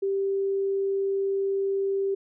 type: tone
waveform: sine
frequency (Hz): 392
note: G4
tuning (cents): 0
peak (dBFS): -23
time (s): 0.02-2.15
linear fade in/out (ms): 10
effects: none